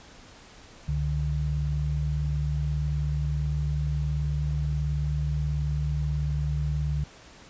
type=tone pair together; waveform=sine; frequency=68.34 / 146.83 Hz; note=C#2 / D3; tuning=-24 / 0 cents; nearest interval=octave + minor second; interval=1324 cents; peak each=-27 dBFS; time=0.88-7.04 s; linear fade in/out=5 ms; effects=pink hiss -50 dBFS RMS until 7.49 s + resampled to 16000 Hz